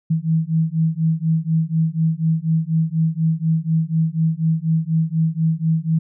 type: beating tone pair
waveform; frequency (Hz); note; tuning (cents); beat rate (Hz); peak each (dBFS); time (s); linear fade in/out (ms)
sine; 159.3 / 163.4; D#3 / E3; +41 / -15; 4.1; -19; 0.1-5.99; 10
effects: none